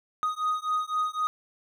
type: beating tone pair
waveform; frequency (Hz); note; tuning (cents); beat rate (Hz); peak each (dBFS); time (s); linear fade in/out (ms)
triangle; 1244.5 / 1248.4; D#6 / D#6; 0 / +5; 3.9; -27; 0.23-1.27; 0
effects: none